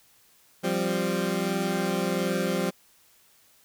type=chord; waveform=20% pulse; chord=F suspended second; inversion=none; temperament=equal; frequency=174.61 / 196 / 261.6 Hz; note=F3 / G3 / C4; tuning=0 / 0 / 0 cents; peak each=-24 / -23 / -28 dBFS; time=0.63-2.71 s; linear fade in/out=20 ms; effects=white hiss -60 dBFS RMS until 3.64 s